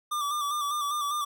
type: tone with vibrato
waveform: square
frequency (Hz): 1174.7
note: D6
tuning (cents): 0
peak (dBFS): -28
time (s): 0.11-1.25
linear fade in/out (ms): 10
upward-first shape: square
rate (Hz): 5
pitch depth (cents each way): 38
effects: none